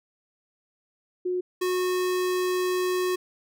sine / square tone pair in turn, 362.6 / 365.1 Hz, F#4 / F#4, -35 / -23 cents, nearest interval unison, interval 12 cents, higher second, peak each -24 dBFS, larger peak neither, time 1.25-1.41 / 1.61-3.16 s, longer second, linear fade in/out 10 ms, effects none

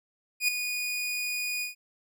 sawtooth tone with ADSR envelope, 2462 Hz, D#7, 19 cents flat, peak -17 dBFS, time 0.4-1.75 s, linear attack 83 ms, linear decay 4 ms, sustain -9 dB, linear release 130 ms, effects none

